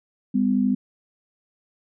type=tone pair together; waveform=sine; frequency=200.6 / 252.7 Hz; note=G3 / B3; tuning=+40 / +40 cents; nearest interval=major third; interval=400 cents; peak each=-21 / -20 dBFS; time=0.34-0.75 s; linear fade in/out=10 ms; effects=none